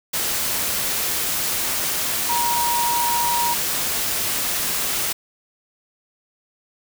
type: tone in noise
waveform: sine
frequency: 950 Hz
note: A#5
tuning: 33 cents sharp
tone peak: -20 dBFS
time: 2.29-3.54 s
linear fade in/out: 10 ms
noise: white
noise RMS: -23 dBFS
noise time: 0.13-5.13 s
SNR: 0 dB
effects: none